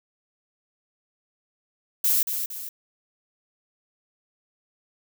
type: noise with echo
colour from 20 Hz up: violet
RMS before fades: -21 dBFS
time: 2.04-2.23 s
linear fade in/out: 5 ms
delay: 230 ms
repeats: 2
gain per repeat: -7 dB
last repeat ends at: 2.69 s
effects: none

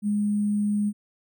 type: tone with sample-and-hold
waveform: sine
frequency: 207.2 Hz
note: G#3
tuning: 4 cents flat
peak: -21 dBFS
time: 0.02-0.93 s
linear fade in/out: 50 ms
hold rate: 8820 Hz
effects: none

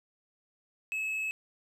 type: tone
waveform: triangle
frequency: 2586 Hz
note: E7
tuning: 34 cents flat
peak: -29 dBFS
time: 0.92-1.31 s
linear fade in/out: 0 ms
effects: none

